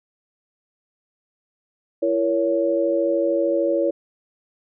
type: chord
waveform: sine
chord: A# diminished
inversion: second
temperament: just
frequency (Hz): 335.6 / 466.2 / 559.4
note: E4 / A#4 / C#5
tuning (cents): +31 / 0 / +16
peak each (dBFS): -22 / -25 / -20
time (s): 2.02-3.91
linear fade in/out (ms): 10
effects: none